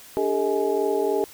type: tone cluster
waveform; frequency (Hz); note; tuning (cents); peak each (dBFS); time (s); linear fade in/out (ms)
sine; 289.8 / 400.3 / 443.5 / 633 / 839; D4 / G4 / A4 / D#5 / G#5; -23 / +36 / +14 / +30 / +17; -31 / -23 / -25 / -30 / -30; 0.17-1.24; 0
effects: white hiss -46 dBFS RMS until 1.33 s